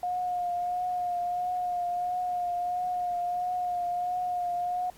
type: tone with vibrato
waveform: sine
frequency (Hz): 715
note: F5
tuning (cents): +41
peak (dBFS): -27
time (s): 0.03-4.9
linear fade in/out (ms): 2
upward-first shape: triangle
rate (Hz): 1.5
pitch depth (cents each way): 28
effects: pink hiss -56 dBFS RMS until 4.97 s + AAC 64 kbps